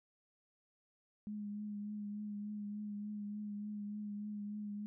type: tone with vibrato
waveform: sine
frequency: 207.7 Hz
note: G#3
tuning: in tune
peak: -40 dBFS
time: 1.27-4.86 s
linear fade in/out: 0 ms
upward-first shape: triangle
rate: 3.4 Hz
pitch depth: 29 cents each way
effects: none